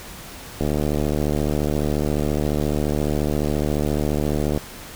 click train, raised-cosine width 2 ms, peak -9 dBFS, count 296, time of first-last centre 0.61-4.575 s, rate 74.4 Hz, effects pink hiss -38 dBFS RMS until 4.95 s

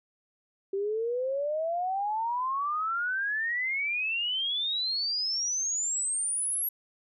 sine exponential sweep, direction up, 385.6 to 11640 Hz, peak -27 dBFS, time 0.73-6.69 s, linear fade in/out 5 ms, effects none

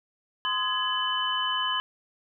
sine tone cluster, 1033 / 1252 / 1676 / 3012 Hz, C6 / D#6 / G#6 / F#7, -22 / +10 / +15 / +30 cents, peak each -29 / -36 / -32 / -28 dBFS, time 0.45-1.8 s, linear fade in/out 0 ms, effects none

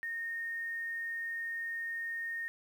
sine tone with quantisation, 1843 Hz, A#6, 20 cents flat, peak -35 dBFS, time 0.03-2.48 s, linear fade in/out 0 ms, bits 10, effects none

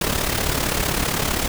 pink noise with amplitude modulation, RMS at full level -19 dBFS, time 0.01-1.48 s, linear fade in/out 5 ms, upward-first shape sine, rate 35.5 Hz, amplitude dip 65%, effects none

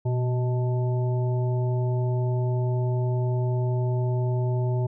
harmonic tone with a mistuned harmonic, 125.5 Hz, B2, 28 cents sharp, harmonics 1 / 3 / 5 / 7, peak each -22 / -32 / -36 / -39 dBFS, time 0.05-4.87 s, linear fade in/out 10 ms, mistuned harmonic 1, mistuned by -49 cents, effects none

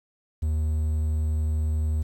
triangle tone, 77.8 Hz, D#2, in tune, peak -20 dBFS, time 0.42-2.03 s, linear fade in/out 10 ms, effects 9-bit

